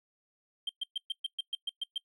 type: tone bursts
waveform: triangle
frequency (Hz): 3162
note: G7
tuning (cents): +14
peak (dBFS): -27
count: 10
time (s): 0.67-1.98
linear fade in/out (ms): 5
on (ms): 23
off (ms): 120
effects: noise-tail reverb RT60 0.1 s tail -24 dB re dry + tanh soft clip ceiling -27 dBFS